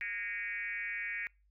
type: tone with frequency modulation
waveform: sine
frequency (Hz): 2056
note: C7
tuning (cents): -31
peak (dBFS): -35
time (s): 0.01-1.27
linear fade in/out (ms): 0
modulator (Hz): 206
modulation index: 1.8
effects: noise-tail reverb RT60 0.3 s tail -26 dB re dry + added 50 Hz sine -66 dBFS peak until 1.5 s